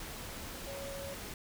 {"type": "tone in noise", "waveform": "sine", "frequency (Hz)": 554.4, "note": "C#5", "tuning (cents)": 0, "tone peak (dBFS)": -42, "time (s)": [0.67, 1.14], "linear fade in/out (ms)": 2, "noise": "pink", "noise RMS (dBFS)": -44, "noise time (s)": [0, 1.34], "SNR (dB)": -1, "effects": []}